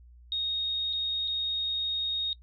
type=tone with dropouts; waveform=sine; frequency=3729 Hz; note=A#7; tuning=in tune; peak=-27 dBFS; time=0.32-2.33 s; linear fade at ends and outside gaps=1 ms; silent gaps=0.929-0.933 / 1.276-1.28 s; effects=noise-tail reverb RT60 0.1 s tail -23 dB re dry + added 60 Hz sine -50 dBFS peak until 2.42 s